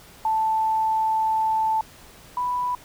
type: tone pair in turn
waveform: sine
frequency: 880 / 987.8 Hz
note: A5 / B5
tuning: 0 / 0 cents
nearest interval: major second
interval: 200 cents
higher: second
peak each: -19 / -22 dBFS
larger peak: first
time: 0.25-1.81 / 2.37-2.75 s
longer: first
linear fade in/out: 2 ms
effects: pink hiss -48 dBFS RMS until 2.84 s